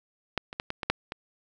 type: clicks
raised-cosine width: 0.3 ms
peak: -10 / -22 / -13 / -15 / -15 / -6 / -18 dBFS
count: 7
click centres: 0.377 / 0.529 / 0.599 / 0.704 / 0.832 / 0.9 / 1.121 s
effects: none